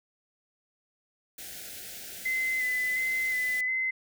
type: band-stop noise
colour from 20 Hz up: white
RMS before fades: -42 dBFS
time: 1.38-3.61 s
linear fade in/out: 5 ms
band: 800 to 1400 Hz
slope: 96 dB/octave
type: tone with vibrato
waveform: sine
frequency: 2032 Hz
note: B6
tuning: 49 cents sharp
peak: -26 dBFS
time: 2.25-3.91 s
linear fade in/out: 10 ms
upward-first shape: square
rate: 1.4 Hz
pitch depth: 19 cents each way
effects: none